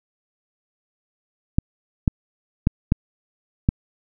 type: clicks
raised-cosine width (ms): 5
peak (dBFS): -3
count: 5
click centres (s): 1.585 / 2.078 / 2.671 / 2.921 / 3.689
effects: none